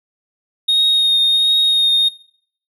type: tone with vibrato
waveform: triangle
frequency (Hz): 3717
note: A#7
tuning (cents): -6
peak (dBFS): -9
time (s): 0.68-2.09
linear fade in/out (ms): 10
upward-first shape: triangle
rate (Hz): 1.4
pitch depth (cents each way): 17
effects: noise-tail reverb RT60 0.6 s tail -23 dB re dry + tanh soft clip ceiling -6 dBFS